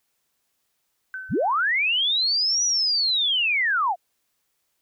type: tone with exponential decay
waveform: sine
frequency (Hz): 1526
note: G6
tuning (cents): -47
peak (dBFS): -28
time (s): 1.14-1.74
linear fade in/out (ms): 1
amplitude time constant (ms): 130
type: linear two-way sweep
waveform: sine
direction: up then down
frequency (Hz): 39.32 to 5920 to 648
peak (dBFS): -19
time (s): 1.29-3.96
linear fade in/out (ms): 50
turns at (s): 2.64
effects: white hiss -73 dBFS RMS until 4.81 s